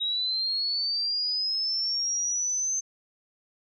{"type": "linear sweep", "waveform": "sine", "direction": "up", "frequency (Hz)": [3800, 6272], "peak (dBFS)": -25, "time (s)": [0, 2.81], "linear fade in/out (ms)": 20, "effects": []}